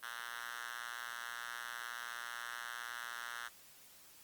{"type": "tone with high-pass filter", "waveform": "5% pulse", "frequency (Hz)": 119, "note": "A#2", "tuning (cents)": 36, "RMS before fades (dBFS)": -45, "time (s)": [0.02, 3.49], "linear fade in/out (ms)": 20, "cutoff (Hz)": 1600, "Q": 2.6, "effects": ["white hiss -60 dBFS RMS until 4.23 s", "Opus 24 kbps"]}